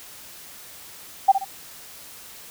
sine tone with echo, 780 Hz, G5, 9 cents flat, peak -9 dBFS, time 1.28-1.32 s, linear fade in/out 10 ms, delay 64 ms, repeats 2, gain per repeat -9 dB, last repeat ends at 1.448 s, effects white hiss -43 dBFS RMS until 2.5 s

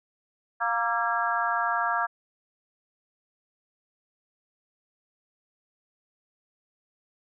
harmonic tone with a mistuned harmonic, 233.8 Hz, A#3, 5 cents sharp, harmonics 3 / 4 / 5 / 6 / 7, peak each -30 / -30 / -30 / -30 / -30 dBFS, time 0.6-2.07 s, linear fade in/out 20 ms, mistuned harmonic 6, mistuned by -51 cents, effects none

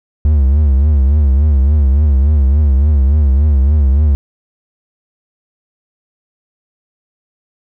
triangle tone with vibrato, 71 Hz, C#2, 42 cents sharp, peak -5 dBFS, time 0.25-4.15 s, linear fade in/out 0 ms, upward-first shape triangle, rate 3.5 Hz, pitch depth 160 cents each way, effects none

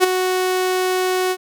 sawtooth tone with ADSR envelope, 369.6 Hz, F#4, 2 cents flat, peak -4 dBFS, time 0-1.37 s, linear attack 37 ms, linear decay 12 ms, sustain -9 dB, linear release 59 ms, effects none

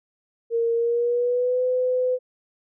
sine tone with pitch glide, 463.4 to 505.3 Hz, A#4 to B4, -10 to +40 cents, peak -19 dBFS, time 0.5-2.19 s, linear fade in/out 50 ms, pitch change +150 cents, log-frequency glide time 0.74-1.63 s, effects none

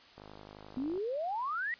click train, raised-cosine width 1 ms, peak -35 dBFS, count 42, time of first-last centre 0.18-0.976 s, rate 51.5 Hz
sine exponential sweep, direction up, 246.9 to 1975.5 Hz, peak -32 dBFS, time 0.77-1.74 s, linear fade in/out 0 ms
effects white hiss -57 dBFS RMS until 1.79 s + resampled to 11025 Hz

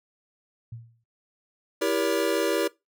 sine tone with exponential decay, 115.6 Hz, A#2, 14 cents flat, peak -33 dBFS, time 0.72-1.04 s, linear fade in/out 5 ms, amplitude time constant 68 ms
square chord, E diminished seventh, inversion none, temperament just, 329.6 / 395.6 / 474.7 / 569.6 Hz, E4 / G4 / Bb4 / Db5, 0 / +16 / +31 / +47 cents, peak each -29 dBFS, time 1.81-2.68 s, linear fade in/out 10 ms
effects noise-tail reverb RT60 0.2 s tail -21 dB re dry

